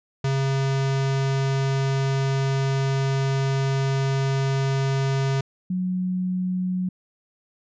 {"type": "tone pair in turn", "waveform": ["square", "sine"], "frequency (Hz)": [135.6, 183.28], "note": ["C#3", "F#3"], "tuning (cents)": [-38, -16], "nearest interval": "perfect fourth", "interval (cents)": 522, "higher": "second", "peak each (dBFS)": [-21, -22], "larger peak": "first", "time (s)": [[0.24, 5.41], [5.7, 6.89]], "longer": "first", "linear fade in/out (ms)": 5, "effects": ["resampled to 16000 Hz"]}